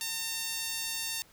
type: tone with high-pass filter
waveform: sawtooth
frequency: 908 Hz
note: A#5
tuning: 46 cents flat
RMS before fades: -35 dBFS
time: 0.01-1.22 s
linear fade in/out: 0 ms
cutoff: 3800 Hz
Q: 0.72
effects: pink hiss -59 dBFS RMS until 1.32 s